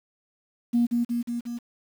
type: tone with echo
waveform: sine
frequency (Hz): 237.8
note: A#3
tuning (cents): +35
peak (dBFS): -17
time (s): 0.73-0.87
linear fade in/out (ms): 20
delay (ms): 180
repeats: 4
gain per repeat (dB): -3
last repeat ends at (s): 1.59
effects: tanh soft clip ceiling -14 dBFS + 8-bit